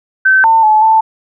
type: tone with pitch steps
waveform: sine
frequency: 1539 / 900 / 861 / 884 Hz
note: G6 / A5 / A5 / A5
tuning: -32 / +39 / -38 / +8 cents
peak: -5 dBFS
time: 0.25-1.01 s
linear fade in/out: 10 ms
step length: 190 ms
effects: none